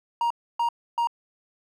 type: tone bursts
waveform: triangle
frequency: 940 Hz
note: A#5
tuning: 14 cents sharp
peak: -19 dBFS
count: 3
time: 0.21-1.072 s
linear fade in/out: 2 ms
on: 94 ms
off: 290 ms
effects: none